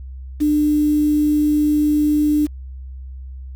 sine tone with quantisation, 298.7 Hz, D4, 29 cents sharp, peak -13 dBFS, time 0.4-2.47 s, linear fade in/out 20 ms, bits 6, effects added 65 Hz sine -30 dBFS peak until 3.55 s

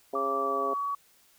harmonic tone, 136.3 Hz, C#3, 29 cents flat, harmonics 2 / 3 / 4 / 5 / 6 / 7, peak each -40 / -33 / -35 / -35 / -47 / -47 dBFS, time 0.13-0.74 s, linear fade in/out 5 ms
sine tone with pitch glide, 1163 to 1130.5 Hz, D6 to C#6, -17 to +34 cents, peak -28 dBFS, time 0.15-0.95 s, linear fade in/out 5 ms, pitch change -49 cents, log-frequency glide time 0.39-0.75 s
effects white hiss -62 dBFS RMS until 1.38 s

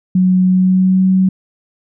sine tone with pitch glide, 184.4 to 187.95 Hz, F#3 to F#3, -6 to +27 cents, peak -8 dBFS, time 0.15-1.29 s, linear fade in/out 5 ms, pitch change +33 cents, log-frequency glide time 0.45-1.06 s, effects none

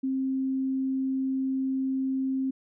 sine tone, 265 Hz, C4, 22 cents sharp, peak -25 dBFS, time 0.03-2.51 s, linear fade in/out 10 ms, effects none

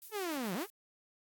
violet noise with tremolo, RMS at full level -47 dBFS, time 0.02-0.7 s, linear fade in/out 0 ms, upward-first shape triangle, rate 7.2 Hz, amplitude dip 60%
sawtooth linear two-way sweep, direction down then up, 446.2 to 168 to 446.2 Hz, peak -31 dBFS, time 0.11-0.67 s, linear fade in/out 50 ms, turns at 0.54 s
effects AAC 64 kbps

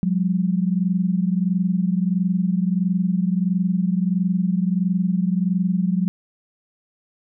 sine tone pair together, 178.8 / 200.3 Hz, F3 / G3, +41 / +38 cents, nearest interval major second, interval 197 cents, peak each -19 / -22 dBFS, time 0.03-6.08 s, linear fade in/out 0 ms, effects none

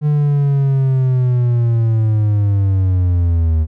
triangle linear sweep, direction down, 150.3 to 77.6 Hz, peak -9 dBFS, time 0.01-3.67 s, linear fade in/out 50 ms, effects none

